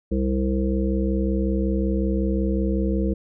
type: harmonic tone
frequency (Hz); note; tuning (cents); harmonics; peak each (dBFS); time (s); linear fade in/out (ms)
65.41; C2; 0; 1 / 3 / 5 / 7 / 8; -23 / -24 / -27 / -30 / -33; 0.11-3.14; 10
effects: none